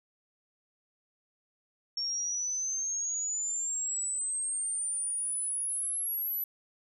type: exponential sweep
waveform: sine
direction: up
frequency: 5480 to 12000 Hz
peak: -30 dBFS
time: 1.97-6.44 s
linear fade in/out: 2 ms
effects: none